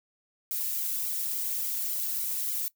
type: noise with flanger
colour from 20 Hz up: violet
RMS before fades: -31 dBFS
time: 0.51-2.68 s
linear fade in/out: 0 ms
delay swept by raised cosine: 1.1 to 2.5 ms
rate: 3.5 Hz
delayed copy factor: -0.8
effects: noise-tail reverb RT60 0.1 s tail -20 dB re dry